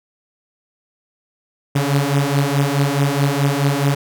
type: beating tone pair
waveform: sawtooth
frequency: 138.59 / 143.29 Hz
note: C#3 / D3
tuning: 0 / -42 cents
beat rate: 4.7 Hz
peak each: -14 dBFS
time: 1.75-3.95 s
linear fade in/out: 10 ms
effects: none